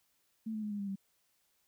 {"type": "tone with pitch steps", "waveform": "sine", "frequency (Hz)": [221.3, 215.7, 210.3, 205.1, 199.91, 194.89], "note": ["A3", "A3", "G#3", "G#3", "G3", "G3"], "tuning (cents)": [10, -34, 22, -21, 34, -10], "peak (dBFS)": -35, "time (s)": [0.46, 0.958], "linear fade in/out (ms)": 10, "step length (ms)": 83, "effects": ["white hiss -75 dBFS RMS until 1.67 s"]}